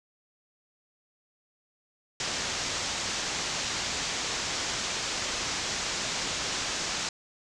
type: low-pass noise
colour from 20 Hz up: white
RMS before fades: -32 dBFS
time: 2.2-7.09 s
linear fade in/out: 2 ms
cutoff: 7200 Hz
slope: 48 dB/octave
effects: none